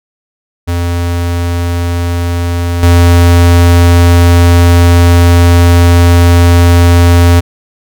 square tone with level steps, 86.5 Hz, F2, 16 cents flat, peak -11 / -3 dBFS, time 0.67-7.41 s, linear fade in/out 20 ms, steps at 2.83 s, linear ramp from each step 2 ms, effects none

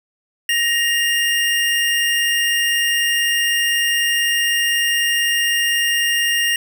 square tone pair together, 1875 / 2807 Hz, A#6 / F7, +10 / +8 cents, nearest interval perfect fifth, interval 698 cents, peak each -19 / -19 dBFS, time 0.49-6.56 s, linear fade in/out 2 ms, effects none

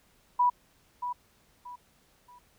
sine tone with echo, 981 Hz, B5, 12 cents flat, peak -20 dBFS, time 0.39-0.5 s, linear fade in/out 10 ms, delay 630 ms, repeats 3, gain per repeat -10 dB, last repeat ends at 2.39 s, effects pink hiss -65 dBFS RMS until 2.58 s

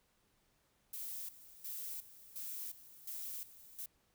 violet noise with tremolo, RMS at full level -44 dBFS, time 0.93-3.86 s, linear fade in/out 5 ms, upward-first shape square, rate 1.4 Hz, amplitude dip 80%, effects pink hiss -75 dBFS RMS until 4.14 s

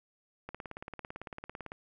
click train, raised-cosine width 0.5 ms, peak -26 dBFS, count 23, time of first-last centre 0.49-1.719 s, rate 17.9 Hz, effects none

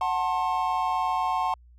triangle chord, F# diminished, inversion none, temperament just, 740 / 888 / 1065.6 Hz, F#5 / A5 / C6, 0 / +16 / +31 cents, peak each -26 dBFS, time 0.01-1.54 s, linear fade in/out 2 ms, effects added 60 Hz sine -50 dBFS peak until 1.78 s

